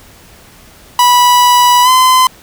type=tone with pitch glide; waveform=45% pulse; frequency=982 to 1024.9 Hz; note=B5 to C6; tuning=-10 to -36 cents; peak=-5 dBFS; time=0.99-2.27 s; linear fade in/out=2 ms; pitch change=+74 cents; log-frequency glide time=1.83-1.89 s; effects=pink hiss -40 dBFS RMS until 2.42 s